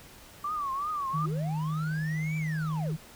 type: tone with vibrato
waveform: sine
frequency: 1149 Hz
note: D6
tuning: 38 cents flat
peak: -29 dBFS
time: 0.44-1.26 s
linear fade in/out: 5 ms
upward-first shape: triangle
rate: 2.7 Hz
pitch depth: 160 cents each way
type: tone with pitch glide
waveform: sine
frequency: 155.56 to 156.55 Hz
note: D#3 to D#3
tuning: 0 to +11 cents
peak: -28 dBFS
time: 1.13-2.97 s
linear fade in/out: 20 ms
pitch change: +11 cents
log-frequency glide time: 1.41-2.35 s
type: linear two-way sweep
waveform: triangle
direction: up then down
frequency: 261.6 to 2349 to 264.7 Hz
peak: -36 dBFS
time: 1.22-2.95 s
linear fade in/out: 50 ms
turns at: 2.37 s
effects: pink hiss -51 dBFS RMS until 3.15 s